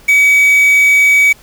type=tone with quantisation; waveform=triangle; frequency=2272 Hz; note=C#7; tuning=42 cents sharp; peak=-4 dBFS; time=0.08-1.33 s; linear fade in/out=10 ms; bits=4; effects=pink hiss -43 dBFS RMS until 1.42 s